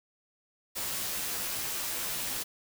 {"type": "noise with comb filter", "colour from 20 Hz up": "white", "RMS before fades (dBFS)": -34, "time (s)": [0.75, 2.44], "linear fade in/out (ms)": 20, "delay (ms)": 13, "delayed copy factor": -0.8, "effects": []}